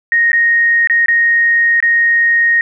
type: tone with dropouts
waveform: sine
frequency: 1864.7 Hz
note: A#6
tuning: in tune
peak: -8 dBFS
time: 0.12-2.61 s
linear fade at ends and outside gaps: 1 ms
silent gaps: 0.318-0.331 / 0.873-0.898 / 1.06-1.083 / 1.803-1.826 s
effects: none